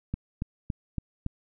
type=click train; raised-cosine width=5 ms; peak=-17 dBFS; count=5; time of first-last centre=0.14-1.264 s; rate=3.56 Hz; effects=none